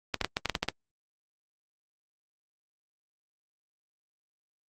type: clicks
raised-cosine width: 0.2 ms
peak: -9 dBFS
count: 9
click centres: 0.143 / 0.213 / 0.246 / 0.369 / 0.457 / 0.497 / 0.552 / 0.63 / 0.686 s
effects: Opus 32 kbps